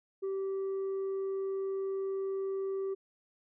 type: tone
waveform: sine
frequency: 387.6 Hz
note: G4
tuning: 20 cents flat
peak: -29 dBFS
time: 0.22-2.95 s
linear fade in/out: 20 ms
effects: tanh soft clip ceiling -31 dBFS